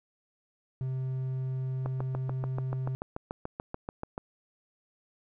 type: tone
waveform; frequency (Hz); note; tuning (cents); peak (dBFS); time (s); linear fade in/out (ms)
triangle; 130.5; C3; -4; -28; 0.81-2.95; 0
type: click train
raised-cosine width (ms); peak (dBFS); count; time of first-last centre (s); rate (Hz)
1; -21; 17; 1.86-4.179; 6.9
effects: none